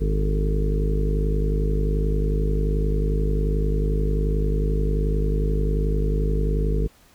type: harmonic tone with a mistuned harmonic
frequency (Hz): 51.3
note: G#1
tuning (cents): -21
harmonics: 1 / 2 / 3 / 4 / 5 / 6 / 7 / 8 / 9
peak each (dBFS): -20 / -35 / -27 / -37 / -34 / -40 / -35 / -34 / -31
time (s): 0-6.88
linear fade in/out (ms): 20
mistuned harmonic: 9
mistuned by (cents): -48
effects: pink hiss -55 dBFS RMS until 7.14 s